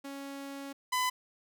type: tone pair in turn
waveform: sawtooth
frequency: 277.2 / 1005.7 Hz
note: C#4 / B5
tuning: 0 / +31 cents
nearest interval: octave + minor seventh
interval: 2231 cents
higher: second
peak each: -36 / -24 dBFS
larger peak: second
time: 0.04-0.73 / 0.92-1.1 s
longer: first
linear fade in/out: 10 ms
effects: none